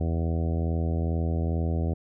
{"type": "harmonic tone", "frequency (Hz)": 82.3, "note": "E2", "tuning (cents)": -2, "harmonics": [1, 2, 3, 4, 5, 6, 7, 8, 9], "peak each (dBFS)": [-25, -31, -35, -37, -39, -41, -42, -43, -44], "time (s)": [0, 1.94], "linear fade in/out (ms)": 10, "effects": []}